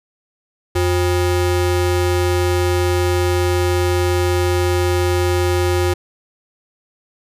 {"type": "ring-modulated tone", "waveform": "square", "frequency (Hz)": 222.3, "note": "A3", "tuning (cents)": 18, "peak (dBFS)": -12, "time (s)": [0.75, 5.94], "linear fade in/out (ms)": 10, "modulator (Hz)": 135, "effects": ["resampled to 32000 Hz"]}